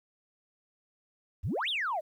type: exponential two-way sweep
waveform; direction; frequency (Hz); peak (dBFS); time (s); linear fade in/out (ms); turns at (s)
sine; up then down; 65.41 to 3875 to 574; -28; 1.43-2.01; 20; 1.69
effects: tanh soft clip ceiling -24 dBFS + 11-bit